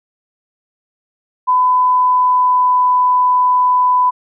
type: tone with pitch glide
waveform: sine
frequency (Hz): 1005 to 998.6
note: B5 to B5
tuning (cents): +30 to +19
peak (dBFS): -9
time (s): 1.47-4.11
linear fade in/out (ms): 20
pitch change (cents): -11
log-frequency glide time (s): 1.62-2.87
effects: none